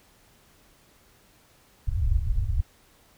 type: low-pass noise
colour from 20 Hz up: pink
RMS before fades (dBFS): -24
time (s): 1.87-2.62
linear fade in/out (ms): 10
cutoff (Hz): 110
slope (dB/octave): 48
effects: pink hiss -59 dBFS RMS until 3.17 s